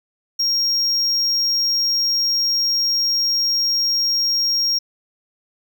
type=tone; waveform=triangle; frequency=5580 Hz; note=F8; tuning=2 cents flat; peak=-15 dBFS; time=0.39-4.79 s; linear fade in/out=10 ms; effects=none